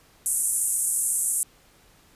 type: band-pass noise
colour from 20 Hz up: pink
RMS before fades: -25 dBFS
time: 0.26-1.43 s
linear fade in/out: 0 ms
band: 8100 to 11000 Hz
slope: 48 dB/octave
effects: pink hiss -57 dBFS RMS until 2.15 s + resampled to 32000 Hz